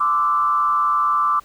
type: tone with frequency modulation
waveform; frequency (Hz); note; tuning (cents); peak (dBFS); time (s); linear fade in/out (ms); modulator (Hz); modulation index
sine; 1174.7; D6; 0; -15; 0-1.4; 10; 142; 0.76
effects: pink hiss -51 dBFS RMS until 1.44 s